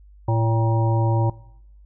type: harmonic tone with a mistuned harmonic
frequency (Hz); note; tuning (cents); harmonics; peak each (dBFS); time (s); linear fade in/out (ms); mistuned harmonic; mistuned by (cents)
113.1; A2; +48; 1 / 3 / 5 / 7 / 8; -18 / -28 / -29 / -30 / -28; 0.28-1.3; 5; 8; +74
effects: noise-tail reverb RT60 0.8 s tail -21 dB re dry + added 50 Hz sine -45 dBFS peak until 1.85 s